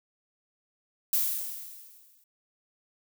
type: noise with exponential decay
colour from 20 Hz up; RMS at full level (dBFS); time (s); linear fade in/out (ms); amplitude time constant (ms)
violet; -24; 1.13-2.24; 2; 240
effects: none